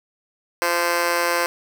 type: tone with amplitude modulation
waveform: 15% pulse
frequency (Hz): 518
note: C5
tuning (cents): -17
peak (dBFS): -8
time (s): 0.62-1.46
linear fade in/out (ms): 0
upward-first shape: sine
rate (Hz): 171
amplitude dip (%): 100
effects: none